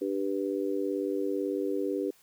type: harmonic tone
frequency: 98 Hz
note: G2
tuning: in tune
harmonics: 3 / 4 / 5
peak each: -32 / -31 / -34 dBFS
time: 0.01-2.11 s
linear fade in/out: 10 ms
effects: white hiss -62 dBFS RMS until 2.22 s